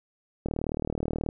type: click train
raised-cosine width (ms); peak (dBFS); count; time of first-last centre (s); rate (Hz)
2; -16; 33; 0.46-1.289; 38.6
effects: none